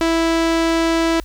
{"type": "tone with low-pass filter", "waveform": "sawtooth", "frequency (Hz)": 329.6, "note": "E4", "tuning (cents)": 0, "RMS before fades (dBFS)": -17, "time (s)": [0.01, 1.2], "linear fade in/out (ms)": 0, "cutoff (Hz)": 6500, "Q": 0.72, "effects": ["added 50 Hz sine -32 dBFS peak until 1.24 s", "white hiss -50 dBFS RMS until 1.24 s"]}